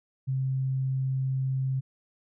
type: tone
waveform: sine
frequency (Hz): 132.4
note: C3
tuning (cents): +21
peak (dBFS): -25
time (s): 0.27-1.81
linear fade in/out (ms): 20
effects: none